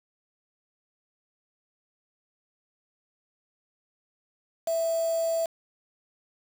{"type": "tone with quantisation", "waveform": "sine", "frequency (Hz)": 659.3, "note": "E5", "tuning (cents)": 0, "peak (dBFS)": -24, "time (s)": [4.67, 5.46], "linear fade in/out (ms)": 5, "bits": 6, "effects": []}